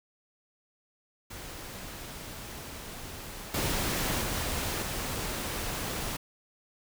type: noise with level steps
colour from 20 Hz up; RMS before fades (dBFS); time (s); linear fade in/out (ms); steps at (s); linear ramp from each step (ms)
pink; -42 / -30 / -32 / -34; 1.3-6.17; 10; 3.54 / 4.22 / 4.82; 2
effects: none